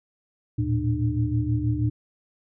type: tone cluster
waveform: sine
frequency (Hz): 77.5 / 111.3 / 117.6 / 299.9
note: D#2 / A2 / A#2 / D4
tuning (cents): -6 / +20 / +16 / +36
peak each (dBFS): -30 / -26 / -25 / -28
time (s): 0.58-1.9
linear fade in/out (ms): 10
effects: none